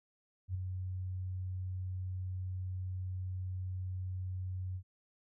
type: tone with ADSR envelope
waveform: sine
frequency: 92.5 Hz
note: F#2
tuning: in tune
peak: -31 dBFS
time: 0.48-4.83 s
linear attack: 67 ms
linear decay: 8 ms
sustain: -5 dB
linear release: 74 ms
effects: none